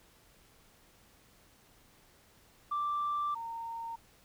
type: tone pair in turn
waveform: sine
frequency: 1174.7 / 918.7 Hz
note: D6 / A#5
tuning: 0 / -25 cents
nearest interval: major third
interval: 425 cents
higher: first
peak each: -29 / -37 dBFS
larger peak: first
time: 2.71-3.35 / 3.35-3.96 s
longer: first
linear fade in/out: 10 ms
effects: tanh soft clip ceiling -27 dBFS + pink hiss -63 dBFS RMS until 4.24 s